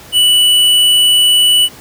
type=tone with tanh clipping; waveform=sine; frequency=2960 Hz; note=F#7; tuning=in tune; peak=-8 dBFS; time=0.12-1.69 s; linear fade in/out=50 ms; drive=14 dB; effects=pink hiss -36 dBFS RMS until 1.8 s + high-pass 60 Hz 12 dB/octave